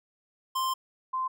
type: tone pair in turn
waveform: square / sine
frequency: 1046.5 / 1038.1 Hz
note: C6 / C6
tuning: 0 / -14 cents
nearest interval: unison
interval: 14 cents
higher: first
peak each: -27 / -27 dBFS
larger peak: neither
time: 0.55-0.74 / 1.13-1.28 s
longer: first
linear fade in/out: 10 ms
effects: none